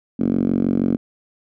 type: tone with band-pass filter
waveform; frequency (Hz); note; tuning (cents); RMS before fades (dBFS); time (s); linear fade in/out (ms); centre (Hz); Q
5% pulse; 46.25; F#1; 0; -19; 0.19-0.97; 10; 240; 3.7
effects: none